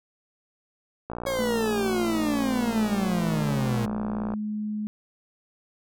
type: click train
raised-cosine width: 1 ms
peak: -19 dBFS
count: 192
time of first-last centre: 1.1-4.337 s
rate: 59 Hz
type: exponential sweep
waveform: 40% pulse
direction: down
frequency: 554.4 to 115.4 Hz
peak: -24 dBFS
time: 1.26-3.86 s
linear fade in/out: 10 ms
type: tone with pitch glide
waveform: sine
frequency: 222.6 to 211.8 Hz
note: A3 to G#3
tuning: +20 to +34 cents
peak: -27 dBFS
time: 1.39-4.87 s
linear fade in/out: 0 ms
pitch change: -86 cents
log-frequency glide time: 2.05-3.73 s
effects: none